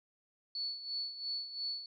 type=tone with tremolo; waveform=sine; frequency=4435 Hz; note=C#8; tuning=in tune; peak=-34 dBFS; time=0.55-1.86 s; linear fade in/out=2 ms; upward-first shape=sine; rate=2.9 Hz; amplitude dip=70%; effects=none